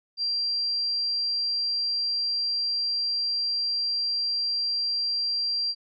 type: tone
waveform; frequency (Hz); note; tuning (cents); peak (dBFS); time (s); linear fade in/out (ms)
sine; 4735; D8; +13; -24; 0.17-5.75; 50
effects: none